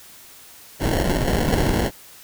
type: noise with sample-and-hold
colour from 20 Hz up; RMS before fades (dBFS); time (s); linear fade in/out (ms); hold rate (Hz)
pink; -20; 0.79-1.91; 50; 1225
effects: white hiss -45 dBFS RMS until 2.23 s